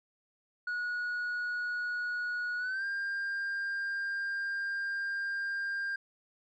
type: tone with pitch glide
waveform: sine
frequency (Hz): 1457 to 1598.1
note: F#6 to G6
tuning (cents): -27 to +33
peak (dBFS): -29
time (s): 0.67-5.96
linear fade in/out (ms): 5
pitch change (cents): +160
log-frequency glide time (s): 2.58-2.85
effects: tanh soft clip ceiling -31 dBFS